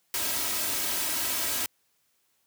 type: noise with comb filter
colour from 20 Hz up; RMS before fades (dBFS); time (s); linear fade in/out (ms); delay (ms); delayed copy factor
white; -29; 0.14-1.66; 2; 3.1; +0.6
effects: white hiss -71 dBFS RMS until 2.46 s + high-pass 60 Hz 12 dB/octave